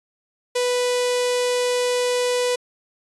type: tone with notch filter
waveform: sawtooth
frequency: 493.9 Hz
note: B4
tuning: in tune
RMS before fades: -21 dBFS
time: 0.55-2.56 s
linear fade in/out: 10 ms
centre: 1300 Hz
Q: 1.1
effects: resampled to 24000 Hz